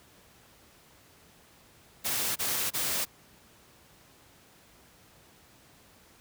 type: noise bursts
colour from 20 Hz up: white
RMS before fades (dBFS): -30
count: 3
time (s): 2.04-3.054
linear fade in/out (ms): 20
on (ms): 320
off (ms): 27
effects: pink hiss -58 dBFS RMS until 6.2 s + high-pass 60 Hz 12 dB/octave